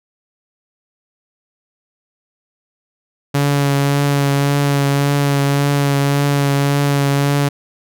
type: tone with vibrato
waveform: sawtooth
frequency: 141.4 Hz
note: C#3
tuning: 35 cents sharp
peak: -9 dBFS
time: 3.34-7.49 s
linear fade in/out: 10 ms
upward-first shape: triangle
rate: 1.8 Hz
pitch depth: 20 cents each way
effects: none